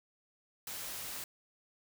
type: noise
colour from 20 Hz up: white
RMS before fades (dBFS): -42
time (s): 0.67-1.24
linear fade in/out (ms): 2
effects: none